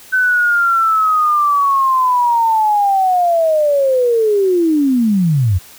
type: linear sweep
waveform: sine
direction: down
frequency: 1525 to 83 Hz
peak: -10 dBFS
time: 0.12-5.59 s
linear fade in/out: 20 ms
effects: white hiss -40 dBFS RMS until 5.78 s